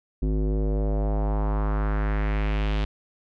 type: tone with low-pass filter sweep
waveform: square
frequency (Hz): 51.91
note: G#1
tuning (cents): 0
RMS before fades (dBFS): -24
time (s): 0.22-2.85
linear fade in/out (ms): 5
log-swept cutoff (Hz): 310 to 3500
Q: 2.1
effects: none